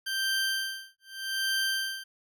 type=tone with tremolo; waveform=20% pulse; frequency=1568 Hz; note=G6; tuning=in tune; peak=-21 dBFS; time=0.06-2.04 s; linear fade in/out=10 ms; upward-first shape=sine; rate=0.82 Hz; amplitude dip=100%; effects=none